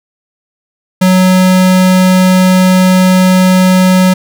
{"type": "tone", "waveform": "square", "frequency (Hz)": 185, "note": "F#3", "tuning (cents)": 0, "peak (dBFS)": -5, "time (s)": [1.01, 4.14], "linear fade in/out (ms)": 10, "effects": []}